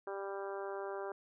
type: harmonic tone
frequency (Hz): 197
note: G3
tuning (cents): +9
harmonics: 2 / 3 / 4 / 5 / 6 / 7 / 8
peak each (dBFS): -41 / -45 / -47 / -49 / -51 / -52 / -53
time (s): 0.07-1.12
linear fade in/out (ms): 2
effects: none